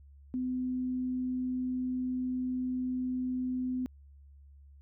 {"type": "tone", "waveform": "sine", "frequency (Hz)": 253.8, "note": "B3", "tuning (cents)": 47, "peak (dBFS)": -30, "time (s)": [0.34, 3.86], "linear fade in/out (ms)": 0, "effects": ["added 70 Hz sine -52 dBFS peak until 4.81 s"]}